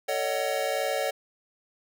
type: chord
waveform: square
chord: D# half-diminished seventh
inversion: second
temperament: just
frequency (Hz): 448 / 560 / 622.3 / 746.7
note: A4 / C#5 / D#5 / F#5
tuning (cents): +31 / +18 / 0 / +16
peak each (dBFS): -35 / -30 / -33 / -33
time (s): 0.08-1.11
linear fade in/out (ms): 10
effects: none